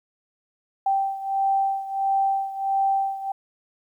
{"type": "beating tone pair", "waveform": "sine", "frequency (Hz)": [781, 782.5], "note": ["G5", "G5"], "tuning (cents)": [-7, -3], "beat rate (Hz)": 1.5, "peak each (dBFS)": [-22, -26], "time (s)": [0.86, 3.32], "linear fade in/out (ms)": 5, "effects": ["10-bit"]}